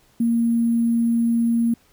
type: tone with sample-and-hold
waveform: sine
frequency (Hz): 232.4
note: A#3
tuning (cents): -5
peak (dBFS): -16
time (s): 0.2-1.74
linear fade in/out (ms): 5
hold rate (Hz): 11025
effects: pink hiss -58 dBFS RMS until 1.92 s